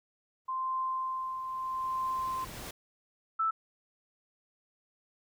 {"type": "noise with exponential growth", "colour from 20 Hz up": "pink", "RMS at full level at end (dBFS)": -41, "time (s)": [0.45, 2.71], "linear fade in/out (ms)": 5, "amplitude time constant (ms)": 490}
{"type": "tone with tremolo", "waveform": "sine", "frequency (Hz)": 1043, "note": "C6", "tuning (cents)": -6, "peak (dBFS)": -29, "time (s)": [0.48, 2.45], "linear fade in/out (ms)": 10, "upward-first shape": "triangle", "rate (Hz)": 0.79, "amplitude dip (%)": 50}
{"type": "tone", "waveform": "sine", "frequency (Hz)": 1318.5, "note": "E6", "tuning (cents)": 0, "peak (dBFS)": -26, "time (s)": [3.39, 3.51], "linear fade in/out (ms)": 10}
{"effects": []}